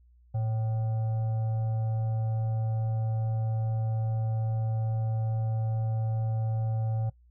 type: tone with frequency modulation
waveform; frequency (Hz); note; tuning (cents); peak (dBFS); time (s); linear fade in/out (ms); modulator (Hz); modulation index
sine; 112.2; A2; +34; -26; 0.34-7.1; 10; 660; 0.27
effects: noise-tail reverb RT60 0.1 s tail -21 dB re dry + added 60 Hz sine -56 dBFS peak until 7.3 s